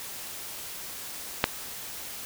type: click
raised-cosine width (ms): 0.3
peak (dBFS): -3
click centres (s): 1.441
effects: white hiss -39 dBFS RMS until 2.25 s